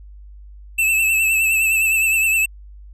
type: tone with vibrato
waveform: square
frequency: 2637 Hz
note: E7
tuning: in tune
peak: -15 dBFS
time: 0.78-2.46 s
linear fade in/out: 10 ms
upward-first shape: triangle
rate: 9.7 Hz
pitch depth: 51 cents each way
effects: added 50 Hz sine -37 dBFS peak until 2.93 s